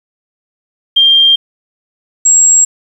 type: tone pair in turn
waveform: sine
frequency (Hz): 3189 / 7607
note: G7 / A#8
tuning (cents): +29 / +34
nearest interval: octave + minor third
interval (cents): 1505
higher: second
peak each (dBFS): -4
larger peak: neither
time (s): 0.96-1.36 / 2.25-2.65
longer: neither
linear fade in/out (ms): 10
effects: 7-bit